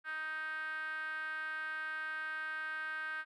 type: tone with band-pass filter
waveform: 5% pulse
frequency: 312.7 Hz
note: D#4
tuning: 9 cents sharp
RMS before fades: -40 dBFS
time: 0.04-3.25 s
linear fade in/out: 50 ms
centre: 1500 Hz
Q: 8.8
effects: none